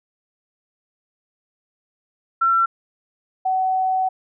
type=tone pair in turn; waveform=sine; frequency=1352 / 752.5 Hz; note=E6 / F#5; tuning=+43 / +29 cents; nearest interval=minor seventh; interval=1014 cents; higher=first; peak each=-14 / -17 dBFS; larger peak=first; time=2.41-2.66 / 3.45-4.09 s; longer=second; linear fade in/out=10 ms; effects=none